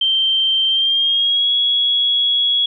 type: tone with pitch glide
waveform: sine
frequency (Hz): 3136 to 3342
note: G7 to G#7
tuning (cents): 0 to +10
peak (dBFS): -13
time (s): 0.01-2.66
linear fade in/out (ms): 5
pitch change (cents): +110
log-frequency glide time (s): 0.68-1.51
effects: none